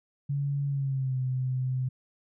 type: tone with pitch glide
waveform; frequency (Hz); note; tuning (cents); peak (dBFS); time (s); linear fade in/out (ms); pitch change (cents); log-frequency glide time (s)
sine; 141.3 to 128.83; C#3 to C3; +34 to -26; -26; 0.29-1.89; 10; -160; 0.67-1.18
effects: none